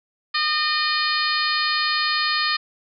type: harmonic tone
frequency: 610 Hz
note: D#5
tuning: 34 cents flat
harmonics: 2 / 3 / 4 / 5 / 6 / 7 / 8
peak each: -25 / -25 / -29 / -31 / -30 / -25 / -28 dBFS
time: 0.34-2.57 s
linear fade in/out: 10 ms
effects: none